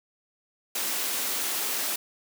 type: high-pass noise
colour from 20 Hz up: white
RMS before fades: -29 dBFS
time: 0.75-1.96 s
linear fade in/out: 5 ms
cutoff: 220 Hz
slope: 24 dB/octave
effects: none